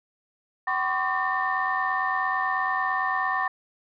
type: tone cluster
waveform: sine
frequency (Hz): 760 / 1024 / 1113 / 1190 / 1811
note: F#5 / C6 / C#6 / D6 / A6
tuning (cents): +46 / -38 / +7 / +22 / +49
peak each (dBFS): -29 / -30 / -28 / -33 / -27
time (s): 0.67-3.48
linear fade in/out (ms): 5
effects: tanh soft clip ceiling -14 dBFS